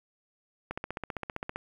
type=click train; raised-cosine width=0.5 ms; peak=-19 dBFS; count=14; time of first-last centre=0.71-1.56 s; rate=15.3 Hz; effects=9-bit